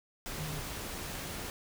sine tone in noise, 153.5 Hz, D#3, 23 cents flat, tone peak -38 dBFS, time 0.38-0.6 s, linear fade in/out 0 ms, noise pink, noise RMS -40 dBFS, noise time 0.26-1.5 s, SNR -1 dB, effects none

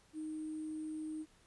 sine tone with sample-and-hold, 311.1 Hz, D#4, in tune, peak -39 dBFS, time 0.13-1.26 s, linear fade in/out 50 ms, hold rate 8820 Hz, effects pink hiss -67 dBFS RMS until 1.46 s + resampled to 24000 Hz

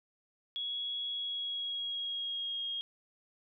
sine tone with pitch glide, 3342 to 3258 Hz, G#7 to G#7, +10 to -34 cents, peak -34 dBFS, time 0.56-2.81 s, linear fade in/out 0 ms, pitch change -44 cents, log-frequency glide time 1.08-2.63 s, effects none

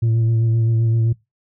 sine tone with vibrato, 113.9 Hz, A#2, 40 cents flat, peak -11 dBFS, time 0.02-1.13 s, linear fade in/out 10 ms, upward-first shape sine, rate 7.7 Hz, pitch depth 24 cents each way, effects noise-tail reverb RT60 0.2 s tail -22 dB re dry + tanh soft clip ceiling -13 dBFS

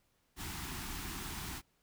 pink band-stop noise, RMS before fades -42 dBFS, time 0.36-1.62 s, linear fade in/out 50 ms, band 380 to 760 Hz, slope 48 dB/octave, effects pink hiss -75 dBFS RMS until 1.82 s

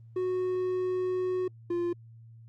triangle tone pair in turn, 367.7 / 347.4 Hz, F#4 / F4, -11 / -9 cents, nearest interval minor second, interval 98 cents, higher first, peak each -25 dBFS, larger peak neither, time 0.16-1.48 / 1.7-1.93 s, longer first, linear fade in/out 5 ms, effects added 114 Hz sine -48 dBFS peak until 2.48 s + Opus 24 kbps

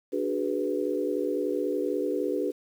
sine chord, G# half-diminished seventh, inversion second, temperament equal with one note detuned, 293.7 / 370 / 420.4 / 493.9 Hz, D4 / F#4 / G#4 / B4, 0 / 0 / +21 / 0 cents, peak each -31 dBFS, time 0.12-2.52 s, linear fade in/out 20 ms, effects 9-bit

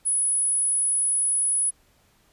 sine tone, 10170 Hz, D#9, 37 cents sharp, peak -20 dBFS, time 0.05-1.71 s, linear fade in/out 20 ms, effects pink hiss -62 dBFS RMS until 2.32 s + resampled to 32000 Hz

